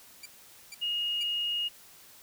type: tone bursts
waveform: 15% pulse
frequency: 2349 Hz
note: D7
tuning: in tune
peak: -34 dBFS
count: 3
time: 0.23-1.234 s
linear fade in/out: 5 ms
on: 28 ms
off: 460 ms
type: tone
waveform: sine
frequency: 2863 Hz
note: F7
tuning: 42 cents sharp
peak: -28 dBFS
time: 0.81-1.69 s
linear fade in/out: 20 ms
effects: white hiss -54 dBFS RMS until 2.22 s